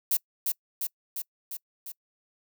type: noise with echo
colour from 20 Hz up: violet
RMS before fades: -24 dBFS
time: 0.11-0.17 s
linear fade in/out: 5 ms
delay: 350 ms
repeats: 5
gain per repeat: -3 dB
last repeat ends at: 1.92 s
effects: noise-tail reverb RT60 0.1 s tail -25 dB re dry